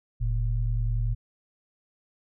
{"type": "tone pair together", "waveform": "sine", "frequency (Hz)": [44.07, 114.1], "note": ["F1", "A#2"], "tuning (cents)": [16, -37], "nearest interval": "octave + major third", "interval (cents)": 1647, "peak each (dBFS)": [-25, -27], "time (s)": [0.2, 1.15], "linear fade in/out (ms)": 20, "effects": []}